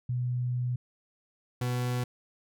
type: tone pair in turn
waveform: sine / 40% pulse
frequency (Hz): 123.8 / 123.8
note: B2 / B2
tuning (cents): +5 / +5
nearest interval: unison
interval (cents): 0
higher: neither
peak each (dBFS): -27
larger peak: neither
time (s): 0.09-0.76 / 1.61-2.04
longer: first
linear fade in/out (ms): 5
effects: none